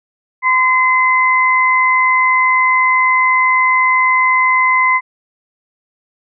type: tone pair together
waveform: sine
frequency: 1026 / 2052 Hz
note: C6 / C7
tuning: -34 / -34 cents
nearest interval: octave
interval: 1200 cents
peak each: -12 dBFS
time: 0.42-5.01 s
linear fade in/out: 50 ms
effects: none